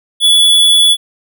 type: tone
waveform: square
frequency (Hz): 3422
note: A7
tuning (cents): -49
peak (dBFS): -6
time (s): 0.2-0.97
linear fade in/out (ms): 50
effects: none